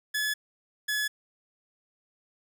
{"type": "tone pair in turn", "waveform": "sawtooth", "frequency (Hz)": [1710, 1703.7], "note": ["A6", "G#6"], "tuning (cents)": [-50, 44], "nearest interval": "unison", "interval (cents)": 6, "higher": "first", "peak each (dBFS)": -23, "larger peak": "neither", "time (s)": [[0.14, 0.34], [0.88, 1.08]], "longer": "neither", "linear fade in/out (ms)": 10, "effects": []}